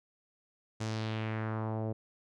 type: tone with low-pass filter sweep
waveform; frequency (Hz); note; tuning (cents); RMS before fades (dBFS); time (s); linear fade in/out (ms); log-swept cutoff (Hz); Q
sawtooth; 110; A2; 0; -35; 0.8-1.93; 10; 7100 to 540; 1.9
effects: none